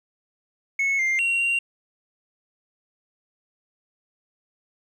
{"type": "tone with pitch steps", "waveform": "sine", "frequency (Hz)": [2197, 2102, 2746, 2761], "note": ["C#7", "C7", "F7", "F7"], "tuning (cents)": [-16, 7, -30, -20], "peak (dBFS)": -17, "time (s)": [0.79, 1.59], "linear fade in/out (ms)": 5, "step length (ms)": 200, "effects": ["tanh soft clip ceiling -19 dBFS", "9-bit"]}